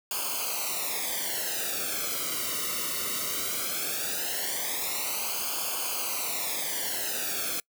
white noise with flanger, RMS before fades -31 dBFS, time 0.11-7.6 s, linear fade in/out 2 ms, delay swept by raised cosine 0.52 to 1.22 ms, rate 0.18 Hz, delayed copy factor -0.95, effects noise-tail reverb RT60 0.1 s tail -26 dB re dry

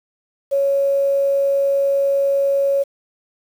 sine tone with quantisation, 555 Hz, C#5, 2 cents sharp, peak -14 dBFS, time 0.51-2.84 s, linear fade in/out 20 ms, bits 7, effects none

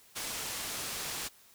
white low-pass noise, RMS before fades -38 dBFS, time 0.15-1.29 s, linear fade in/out 20 ms, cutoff 10000 Hz, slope 12 dB/octave, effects white hiss -60 dBFS RMS until 1.54 s

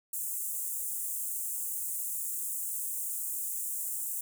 pink high-pass noise, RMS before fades -35 dBFS, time 0.13-4.21 s, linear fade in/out 5 ms, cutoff 7500 Hz, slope 48 dB/octave, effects none

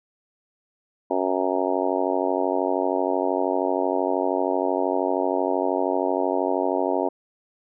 harmonic tone, 92.9 Hz, F#2, 7 cents sharp, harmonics 3 / 4 / 5 / 6 / 7 / 8 / 9 / 10, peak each -28 / -27 / -29 / -29 / -27 / -32 / -31 / -31 dBFS, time 1.1-7.09 s, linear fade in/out 10 ms, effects none

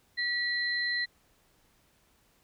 sine tone pair together, 1938 / 4090 Hz, B6 / C8, -33 / -40 cents, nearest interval octave + minor second, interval 1293 cents, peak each -29 / -33 dBFS, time 0.17-1.06 s, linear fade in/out 20 ms, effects pink hiss -67 dBFS RMS until 2.43 s

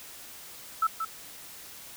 sine tone with echo, 1318.5 Hz, E6, in tune, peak -21 dBFS, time 0.82-0.87 s, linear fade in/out 5 ms, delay 180 ms, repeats 1, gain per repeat -7 dB, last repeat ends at 1.05 s, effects white hiss -46 dBFS RMS until 1.96 s

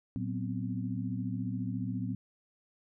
sine tone cluster, 114.8 / 186.8 / 246.9 / 261.3 Hz, A#2 / F#3 / B3 / C4, -26 / +17 / 0 / -2 cents, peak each -36 / -37 / -39 / -39 dBFS, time 0.16-2.15 s, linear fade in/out 0 ms, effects none

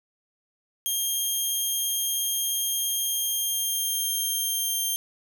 5% pulse tone with pitch glide, 3213 to 3174 Hz, G7 to G7, +42 to +21 cents, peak -17 dBFS, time 0.86-4.96 s, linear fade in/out 0 ms, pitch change -21 cents, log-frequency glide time 2.96-4.82 s, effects 9-bit

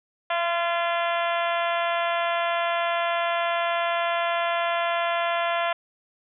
harmonic tone with a mistuned harmonic, 343.3 Hz, F4, 30 cents flat, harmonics 2 / 3 / 4 / 5 / 6 / 7 / 8 / 9 / 10, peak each -25 / -29 / -31 / -33 / -35 / -36 / -37 / -38 / -39 dBFS, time 0.3-5.73 s, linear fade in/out 5 ms, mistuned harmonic 2, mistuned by -17 cents, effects none

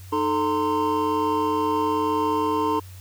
triangle tone cluster, 307.7 / 438.5 / 921 / 1040 Hz, D#4 / A4 / A#5 / C6, -19 / -6 / -21 / -11 cents, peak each -24 dBFS, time 0.12-2.8 s, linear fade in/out 10 ms, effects added 93 Hz sine -39 dBFS peak until 3 s + white hiss -50 dBFS RMS until 3 s

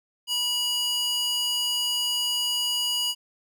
square tone with high-pass filter, 970 Hz, B5, 31 cents flat, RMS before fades -26 dBFS, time 0.27-3.15 s, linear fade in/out 50 ms, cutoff 3400 Hz, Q 2.8, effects none

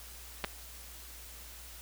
clicks, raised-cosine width 0.3 ms, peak -17 dBFS, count 2, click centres 0.441 / 0.446 s, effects added 59 Hz sine -51 dBFS peak until 1.81 s + white hiss -50 dBFS RMS until 1.81 s

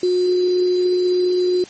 sine tone with sample-and-hold, 361.5 Hz, F#4, 40 cents flat, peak -14 dBFS, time 0.03-1.64 s, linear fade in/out 2 ms, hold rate 4410 Hz, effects white hiss -41 dBFS RMS until 1.69 s + MP3 32 kbps

